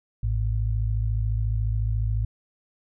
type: tone pair together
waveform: sine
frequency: 54.15 / 108.3 Hz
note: A1 / A2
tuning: -27 / -27 cents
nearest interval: octave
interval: 1200 cents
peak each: -24 / -25 dBFS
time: 0.23-2.25 s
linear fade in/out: 5 ms
effects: none